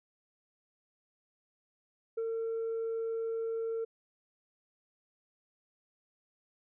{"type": "tone with ADSR envelope", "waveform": "sine", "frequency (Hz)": 453.5, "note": "A#4", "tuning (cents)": -48, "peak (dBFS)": -28, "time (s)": [2.17, 3.85], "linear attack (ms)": 11, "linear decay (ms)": 49, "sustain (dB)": -2, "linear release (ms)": 12, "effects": ["tanh soft clip ceiling -30 dBFS"]}